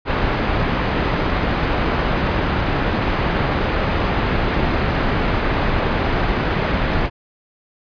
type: low-pass noise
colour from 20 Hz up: pink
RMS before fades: -19 dBFS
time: 0.05-7.1 s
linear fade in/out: 50 ms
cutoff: 2200 Hz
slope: 12 dB/octave
effects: resampled to 11025 Hz